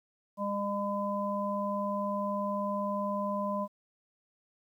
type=harmonic tone; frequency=202.4 Hz; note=G#3; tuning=44 cents flat; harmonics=1 / 3 / 5; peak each=-34 / -34 / -34 dBFS; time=0.37-3.68 s; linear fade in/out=50 ms; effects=11-bit